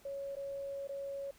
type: tone with dropouts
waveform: sine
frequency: 555 Hz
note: C#5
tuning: 2 cents sharp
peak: -38 dBFS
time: 0.05-1.31 s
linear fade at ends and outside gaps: 5 ms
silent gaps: 0.354-0.366 / 0.874-0.891 s
effects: pink hiss -63 dBFS RMS until 1.38 s